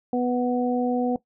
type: harmonic tone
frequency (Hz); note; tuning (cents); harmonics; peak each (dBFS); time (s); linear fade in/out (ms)
246.9; B3; 0; 1 / 2 / 3; -23 / -26 / -28; 0.13-1.16; 2
effects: noise-tail reverb RT60 0.1 s tail -17 dB re dry